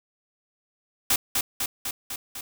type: noise with echo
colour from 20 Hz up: white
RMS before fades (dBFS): -21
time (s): 1.1-1.16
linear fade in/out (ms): 5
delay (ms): 250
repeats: 5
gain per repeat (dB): -3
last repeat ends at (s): 2.41
effects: none